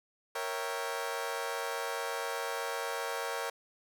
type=chord; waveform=20% pulse; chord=A# diminished seventh; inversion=none; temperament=equal; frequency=466.2 / 554.4 / 659.3 / 784 Hz; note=A#4 / C#5 / E5 / G5; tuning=0 / 0 / 0 / 0 cents; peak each=-33 / -34 / -37 / -36 dBFS; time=0.35-3.5 s; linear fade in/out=5 ms; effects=none